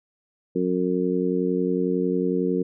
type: harmonic tone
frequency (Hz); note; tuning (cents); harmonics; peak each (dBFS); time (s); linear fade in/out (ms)
91; F#2; -28; 2 / 3 / 4 / 5; -26 / -26 / -26 / -26; 0.55-2.63; 10
effects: none